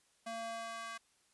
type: tone with high-pass filter sweep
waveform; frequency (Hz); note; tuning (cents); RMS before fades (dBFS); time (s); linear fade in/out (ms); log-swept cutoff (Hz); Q
square; 227.9; A#3; -39; -43; 0.26-0.98; 10; 490 to 1300; 1.8
effects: white hiss -72 dBFS RMS until 1.33 s + resampled to 24000 Hz